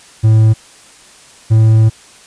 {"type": "tone pair in turn", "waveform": "triangle", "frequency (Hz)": [110, 110.62], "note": ["A2", "A2"], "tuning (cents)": [0, 10], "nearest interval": "unison", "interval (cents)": 10, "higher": "second", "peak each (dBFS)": -3, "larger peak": "neither", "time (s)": [[0.23, 0.54], [1.5, 1.9]], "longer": "second", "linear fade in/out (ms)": 20, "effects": ["white hiss -41 dBFS RMS until 2.26 s", "resampled to 22050 Hz"]}